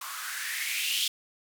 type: noise with band-pass filter sweep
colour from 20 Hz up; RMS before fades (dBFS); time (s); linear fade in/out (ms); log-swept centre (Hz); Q
violet; -32; 0.01-1.08; 5; 1100 to 3300; 4.9
effects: none